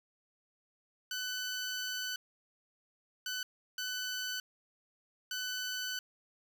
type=tone bursts at uneven times; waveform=15% pulse; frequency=1502 Hz; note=F#6; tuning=26 cents sharp; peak=-29 dBFS; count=4; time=1.11-2.16 / 3.26-3.43 / 3.78-4.4 / 5.31-5.99 s; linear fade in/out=2 ms; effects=none